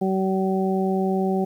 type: harmonic tone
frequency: 190.3 Hz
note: F#3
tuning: 49 cents sharp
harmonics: 1 / 2 / 3 / 4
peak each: -22 / -24 / -32 / -28 dBFS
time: 0.01-1.45 s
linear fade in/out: 10 ms
effects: 9-bit